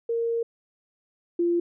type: tone pair in turn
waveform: sine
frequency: 463.3 / 344.6 Hz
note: A#4 / F4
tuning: -11 / -23 cents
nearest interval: perfect fourth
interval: 512 cents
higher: first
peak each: -23 / -20 dBFS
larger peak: second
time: 0.09-0.43 / 1.39-1.6 s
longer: first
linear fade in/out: 5 ms
effects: none